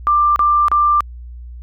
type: tone bursts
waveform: sine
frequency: 1185 Hz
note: D6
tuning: 15 cents sharp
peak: -10 dBFS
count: 3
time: 0.07-1.006 s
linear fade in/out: 0 ms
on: 290 ms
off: 33 ms
effects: added 60 Hz sine -30 dBFS peak until 1.62 s